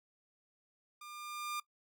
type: tone with level ramp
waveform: sawtooth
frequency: 1200 Hz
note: D6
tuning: 37 cents sharp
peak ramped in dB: -45 to -32 dBFS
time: 1.01-1.6 s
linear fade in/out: 5 ms
effects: noise-tail reverb RT60 0.1 s tail -20 dB re dry

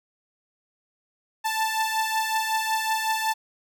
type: beating tone pair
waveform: sawtooth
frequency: 880 / 885.4 Hz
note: A5 / A5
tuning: 0 / +11 cents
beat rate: 5.4 Hz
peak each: -21 / -25 dBFS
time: 1.44-3.34 s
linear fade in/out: 20 ms
effects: none

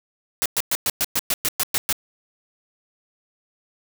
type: noise bursts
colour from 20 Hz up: white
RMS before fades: -21 dBFS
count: 11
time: 0.42-1.927 s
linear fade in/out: 0 ms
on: 37 ms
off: 110 ms
effects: none

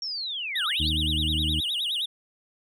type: linear two-way sweep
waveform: sine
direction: down then up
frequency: 5588 to 1174.7 to 4631 Hz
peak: -29 dBFS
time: 0.02-0.89 s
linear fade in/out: 2 ms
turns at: 0.67 s
type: tone with vibrato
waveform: triangle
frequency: 3298 Hz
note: G#7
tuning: 13 cents flat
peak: -24 dBFS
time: 0.55-2.06 s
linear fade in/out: 10 ms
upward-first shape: sine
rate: 9.6 Hz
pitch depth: 270 cents each way
type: harmonic tone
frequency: 77.78 Hz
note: D#2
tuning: in tune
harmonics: 1 / 2 / 3 / 4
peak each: -27 / -33 / -37 / -34 dBFS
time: 0.79-1.61 s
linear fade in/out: 20 ms
effects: none

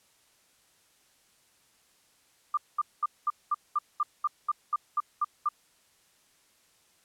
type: tone bursts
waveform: sine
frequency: 1195 Hz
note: D6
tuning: 30 cents sharp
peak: -23 dBFS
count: 13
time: 2.54-5.489 s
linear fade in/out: 5 ms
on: 33 ms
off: 210 ms
effects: white hiss -65 dBFS RMS until 7.04 s + low-pass 11000 Hz 12 dB/octave

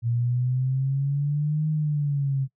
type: exponential two-way sweep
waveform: sine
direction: up then down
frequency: 116.54 to 155.56 to 133.3 Hz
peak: -21 dBFS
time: 0.02-2.48 s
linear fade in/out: 50 ms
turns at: 1.69 s
effects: noise-tail reverb RT60 0.1 s tail -21 dB re dry

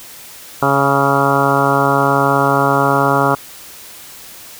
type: harmonic tone with a mistuned harmonic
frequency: 138.9 Hz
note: C#3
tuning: 4 cents sharp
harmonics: 1 / 2 / 3 / 4 / 5 / 6 / 7 / 8 / 9 / 10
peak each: -20 / -20 / -20 / -20 / -20 / -20 / -20 / -20 / -20 / -20 dBFS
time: 0.62-3.35 s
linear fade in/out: 5 ms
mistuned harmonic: 8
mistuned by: +15 cents
effects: white hiss -36 dBFS RMS until 4.59 s

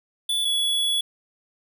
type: tone pair in turn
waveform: square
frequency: 3461 / 3388 Hz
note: A7 / G#7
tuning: -29 / +34 cents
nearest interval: unison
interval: 37 cents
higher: first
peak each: -22 / -21 dBFS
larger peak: second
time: 0.29-0.45 / 0.45-1.01 s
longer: second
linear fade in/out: 5 ms
effects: none

